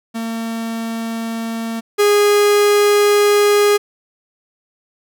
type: tone pair in turn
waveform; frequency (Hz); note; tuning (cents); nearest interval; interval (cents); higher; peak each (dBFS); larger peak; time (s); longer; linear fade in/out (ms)
45% pulse; 227.3 / 412; A#3 / G#4; -43 / -14; minor seventh; 1029; second; -21 / -10; second; 0.14-1.81 / 1.98-3.78; second; 20
effects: none